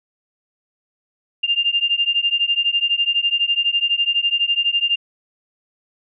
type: beating tone pair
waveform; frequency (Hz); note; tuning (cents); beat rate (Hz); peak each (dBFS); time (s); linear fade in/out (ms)
sine; 2794 / 2806; F7 / F7; 0 / +8; 12; -19; 1.43-4.96; 10
effects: none